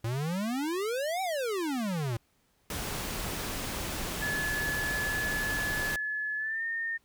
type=exponential two-way sweep; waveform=square; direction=up then down; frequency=110 to 781 to 110 Hz; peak=-30 dBFS; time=0.04-2.17 s; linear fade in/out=5 ms; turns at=1.22 s
type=noise; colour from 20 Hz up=pink; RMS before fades=-35 dBFS; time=2.7-5.96 s; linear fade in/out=2 ms
type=tone with pitch glide; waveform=sine; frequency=1714 to 1826.4 Hz; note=A6 to A#6; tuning=-46 to -36 cents; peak=-30 dBFS; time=4.21-6.98 s; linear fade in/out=20 ms; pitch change=+110 cents; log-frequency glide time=6.37-6.64 s
effects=pink hiss -70 dBFS RMS until 7.04 s